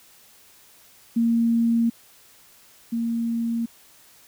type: tone pair in turn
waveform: sine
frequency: 231.5 / 231.5 Hz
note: A#3 / A#3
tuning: -12 / -12 cents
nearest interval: unison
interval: 0 cents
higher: neither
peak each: -17 / -22 dBFS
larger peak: first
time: 1.16-1.9 / 2.92-3.66 s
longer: neither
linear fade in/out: 10 ms
effects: white hiss -53 dBFS RMS until 4.27 s